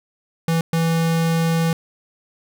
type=tone bursts at uneven times; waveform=square; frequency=164.81 Hz; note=E3; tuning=in tune; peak=-17 dBFS; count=2; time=0.48-0.61 / 0.73-1.73 s; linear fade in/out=2 ms; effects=none